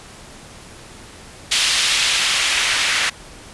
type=noise with band-pass filter sweep; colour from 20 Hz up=white; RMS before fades=-18 dBFS; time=1.51-3.1 s; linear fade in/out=10 ms; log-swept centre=3400 to 2100 Hz; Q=1.2; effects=pink hiss -40 dBFS RMS until 3.53 s + resampled to 24000 Hz